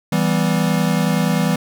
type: chord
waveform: square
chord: E minor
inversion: none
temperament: equal with one note detuned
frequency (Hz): 164.81 / 195.21 / 246.9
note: E3 / G3 / B3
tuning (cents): 0 / -7 / 0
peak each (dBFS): -19 / -20 / -23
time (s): 0.12-1.56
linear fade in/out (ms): 5
effects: none